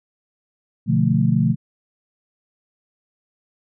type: chord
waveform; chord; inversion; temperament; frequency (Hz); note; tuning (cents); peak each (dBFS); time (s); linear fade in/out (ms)
sine; B half-diminished seventh; none; equal; 123.47 / 146.83 / 174.61 / 220; B2 / D3 / F3 / A3; 0 / 0 / 0 / 0; -20; 0.86-1.56; 50
effects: none